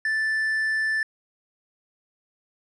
triangle tone, 1760 Hz, A6, in tune, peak -20 dBFS, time 0.05-1.03 s, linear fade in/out 2 ms, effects resampled to 24000 Hz + 10-bit

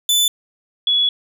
sawtooth / sine tone pair in turn, 3500 / 3387 Hz, A7 / G#7, -10 / +33 cents, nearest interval minor second, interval 57 cents, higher first, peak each -10 / -13 dBFS, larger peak first, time 0.09-0.28 / 0.87-1.09 s, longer second, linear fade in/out 2 ms, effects none

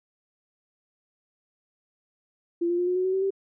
sine tone with pitch steps, 342.2 / 348.6 / 355.1 / 361.7 / 368.5 / 375.3 / 382.3 / 389.5 Hz, F4 / F4 / F4 / F#4 / F#4 / F#4 / G4 / G4, -35 / -3 / +29 / -39 / -7 / +25 / -43 / -11 cents, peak -22 dBFS, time 2.61-3.306 s, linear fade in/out 10 ms, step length 87 ms, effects none

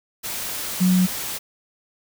sine tone in noise, 183.5 Hz, F#3, 14 cents flat, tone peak -14 dBFS, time 0.8-1.07 s, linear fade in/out 20 ms, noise white, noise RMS -29 dBFS, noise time 0.23-1.39 s, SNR +12 dB, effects none

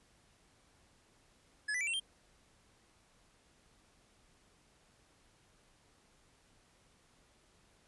square tone with pitch steps, 1700 / 1986.9 / 2322 / 2714 / 3172 Hz, G#6 / B6 / D7 / E7 / G7, +40 / +10 / -20 / +50 / +20 cents, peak -34 dBFS, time 1.68-2 s, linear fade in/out 10 ms, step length 64 ms, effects pink hiss -68 dBFS RMS until 7.87 s + resampled to 24000 Hz

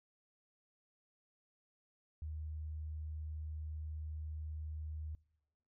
sine tone, 77.3 Hz, D#2, 11 cents flat, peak -40 dBFS, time 2.22-5.15 s, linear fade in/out 0 ms, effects noise-tail reverb RT60 0.9 s tail -24 dB re dry

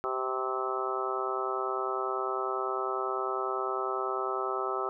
harmonic tone with a mistuned harmonic, 130 Hz, C3, 11 cents flat, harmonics 3 / 4 / 5 / 6 / 7 / 8 / 9 / 10, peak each -34 / -40 / -39 / -38 / -43 / -39 / -39 / -34 dBFS, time 0.04-4.89 s, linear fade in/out 0 ms, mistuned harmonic 8, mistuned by +20 cents, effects none

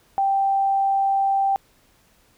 sine tone, 784 Hz, G5, in tune, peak -17 dBFS, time 0.18-1.56 s, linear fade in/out 0 ms, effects pink hiss -59 dBFS RMS until 2.37 s

